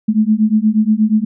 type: beating tone pair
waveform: sine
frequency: 211.5 / 219.9 Hz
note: G#3 / A3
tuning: +32 / -1 cents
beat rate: 8.4 Hz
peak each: -13 dBFS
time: 0.08-1.25 s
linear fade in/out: 10 ms
effects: none